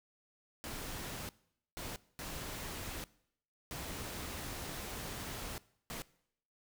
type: noise bursts at uneven times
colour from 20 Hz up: pink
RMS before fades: -43 dBFS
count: 5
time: 0.64-1.29 / 1.77-1.96 / 2.19-3.04 / 3.71-5.58 / 5.9-6.02 s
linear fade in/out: 0 ms
effects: noise-tail reverb RT60 0.7 s tail -21 dB re dry